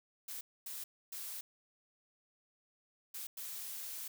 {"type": "noise bursts at uneven times", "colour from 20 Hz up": "blue", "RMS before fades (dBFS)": -44, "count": 5, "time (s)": [[0.28, 0.41], [0.66, 0.84], [1.12, 1.41], [3.14, 3.27], [3.37, 4.08]], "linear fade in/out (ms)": 5, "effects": []}